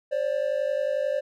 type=tone pair together; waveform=triangle; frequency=533.8 / 585 Hz; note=C5 / D5; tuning=+35 / -7 cents; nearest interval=major second; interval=158 cents; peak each=-25 / -24 dBFS; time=0.11-1.21 s; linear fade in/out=20 ms; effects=none